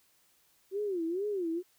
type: tone with vibrato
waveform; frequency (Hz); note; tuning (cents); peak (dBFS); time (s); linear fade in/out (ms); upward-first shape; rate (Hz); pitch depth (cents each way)
sine; 369.8; F#4; -1; -30; 0.71-1.63; 50; sine; 2.2; 220
effects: white hiss -68 dBFS RMS until 1.78 s